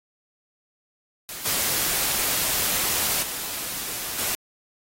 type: noise with level steps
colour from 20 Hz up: white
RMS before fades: -35 / -24 / -31 / -26 dBFS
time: 1.29-4.35 s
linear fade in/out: 0 ms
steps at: 1.45 / 3.22 / 4.18 s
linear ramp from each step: 10 ms
effects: AAC 48 kbps